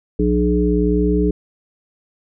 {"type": "harmonic tone with a mistuned harmonic", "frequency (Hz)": 60.2, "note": "B1", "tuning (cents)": -44, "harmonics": [1, 3, 5, 7], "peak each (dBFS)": [-19, -19, -19, -19], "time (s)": [0.19, 1.31], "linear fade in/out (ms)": 5, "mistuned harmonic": 3, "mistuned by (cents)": -15, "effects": []}